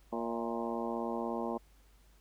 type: harmonic tone with a mistuned harmonic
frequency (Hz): 116.6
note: A#2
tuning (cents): +1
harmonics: 2 / 3 / 4 / 5 / 6 / 7 / 8 / 9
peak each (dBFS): -38 / -40 / -41 / -42 / -43 / -43 / -44 / -45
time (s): 0.12-1.58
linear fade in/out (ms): 10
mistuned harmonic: 6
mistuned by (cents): -60
effects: added 50 Hz sine -60 dBFS peak until 2.2 s + pink hiss -68 dBFS RMS until 2.2 s